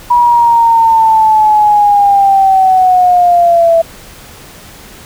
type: linear sweep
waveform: sine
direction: down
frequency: 970 to 659.3 Hz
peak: -4 dBFS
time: 0.1-3.82 s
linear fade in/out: 10 ms
effects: pink hiss -34 dBFS RMS until 5.05 s